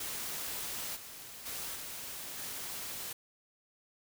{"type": "noise with level steps", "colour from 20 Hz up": "white", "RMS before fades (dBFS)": [-39, -48, -40, -43, -41], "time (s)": [0, 3.13], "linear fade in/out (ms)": 5, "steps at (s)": [0.95, 1.45, 1.74, 2.37], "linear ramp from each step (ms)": 20, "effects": []}